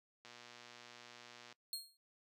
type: click train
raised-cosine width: 0.2 ms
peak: -37 dBFS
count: 154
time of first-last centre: 0.25-1.525 s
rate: 120 Hz
type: tone with exponential decay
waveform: sawtooth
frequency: 4250 Hz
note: C8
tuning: 26 cents sharp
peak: -34 dBFS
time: 1.73-1.97 s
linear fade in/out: 1 ms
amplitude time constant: 51 ms
effects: noise-tail reverb RT60 0.1 s tail -21 dB re dry + high-pass 150 Hz 12 dB/octave